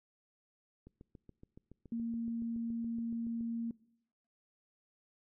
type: click train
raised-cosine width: 3 ms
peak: -40 dBFS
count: 19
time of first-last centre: 0.87-3.409 s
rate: 7.09 Hz
type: tone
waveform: sine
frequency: 231.2 Hz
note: A#3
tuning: 14 cents flat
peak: -34 dBFS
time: 1.92-3.71 s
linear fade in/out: 2 ms
effects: noise-tail reverb RT60 0.8 s tail -23 dB re dry